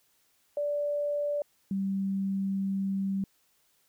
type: tone pair in turn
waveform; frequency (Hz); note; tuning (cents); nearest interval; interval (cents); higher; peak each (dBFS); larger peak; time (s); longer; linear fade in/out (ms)
sine; 583 / 194.55; D5 / G3; -13 / -13; octave + perfect fifth; 1900; first; -27; neither; 0.57-1.42 / 1.71-3.24; second; 2
effects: white hiss -69 dBFS RMS until 3.88 s